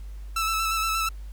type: tone with vibrato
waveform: sawtooth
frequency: 1318.5 Hz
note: E6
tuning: in tune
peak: -20 dBFS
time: 0.36-1.09 s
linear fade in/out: 5 ms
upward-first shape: square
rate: 8.5 Hz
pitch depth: 19 cents each way
effects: added 50 Hz sine -35 dBFS peak until 1.32 s + pink hiss -58 dBFS RMS until 1.32 s